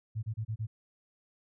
sine tone bursts, 110 Hz, A2, in tune, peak -31 dBFS, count 5, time 0.15-0.67 s, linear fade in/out 20 ms, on 80 ms, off 30 ms, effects none

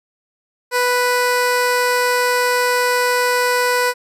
15% pulse tone, 493.9 Hz, B4, in tune, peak -8 dBFS, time 0.71-3.94 s, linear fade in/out 50 ms, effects resampled to 32000 Hz

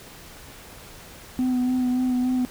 sine tone with vibrato, 252 Hz, B3, 35 cents sharp, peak -17 dBFS, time 1.39-2.45 s, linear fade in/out 0 ms, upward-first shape sine, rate 3.5 Hz, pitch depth 22 cents each way, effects tanh soft clip ceiling -19 dBFS + pink hiss -44 dBFS RMS until 2.5 s

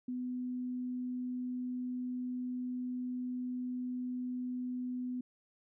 sine tone, 250 Hz, B3, 21 cents sharp, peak -35 dBFS, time 0.08-5.21 s, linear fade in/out 5 ms, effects none

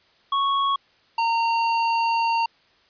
square tone pair in turn, 1107 / 919 Hz, C#6 / A#5, -3 / -25 cents, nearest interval minor third, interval 322 cents, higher first, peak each -20 dBFS, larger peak neither, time 0.32-0.76 / 1.18-2.46 s, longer second, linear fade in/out 5 ms, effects white hiss -59 dBFS RMS until 2.89 s + resampled to 11025 Hz

